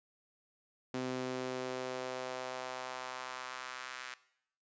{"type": "tone with high-pass filter sweep", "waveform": "sawtooth", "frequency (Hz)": 128.1, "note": "C3", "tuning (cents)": -36, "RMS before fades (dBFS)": -41, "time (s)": [0.94, 4.14], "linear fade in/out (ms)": 0, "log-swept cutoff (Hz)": [260, 1600], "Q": 1.5, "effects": ["noise-tail reverb RT60 0.7 s tail -18 dB re dry", "resampled to 16000 Hz"]}